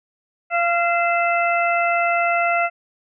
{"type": "harmonic tone with a mistuned harmonic", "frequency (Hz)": 688, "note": "F5", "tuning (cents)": -26, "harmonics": [1, 2, 3, 4], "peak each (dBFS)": [-19, -22, -24, -25], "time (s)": [0.5, 2.7], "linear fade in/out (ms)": 50, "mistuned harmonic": 4, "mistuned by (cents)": -74, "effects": []}